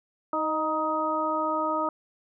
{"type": "harmonic tone with a mistuned harmonic", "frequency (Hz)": 313.8, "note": "D#4", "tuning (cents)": 15, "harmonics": [1, 2, 3, 4], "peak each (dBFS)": [-32, -30, -30, -28], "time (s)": [0.33, 1.89], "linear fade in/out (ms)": 2, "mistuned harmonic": 2, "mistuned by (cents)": -24, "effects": []}